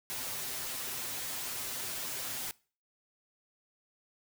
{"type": "noise with comb filter", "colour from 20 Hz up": "white", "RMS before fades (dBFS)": -38, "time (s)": [0.1, 2.51], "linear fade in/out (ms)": 0, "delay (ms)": 7.8, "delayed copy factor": 1, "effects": ["noise-tail reverb RT60 0.4 s tail -23 dB re dry"]}